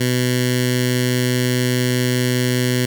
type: tone with notch filter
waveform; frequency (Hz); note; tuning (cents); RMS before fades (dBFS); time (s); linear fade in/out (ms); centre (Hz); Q
10% pulse; 124.9; B2; +20; -18; 0-2.86; 10; 760; 0.53
effects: none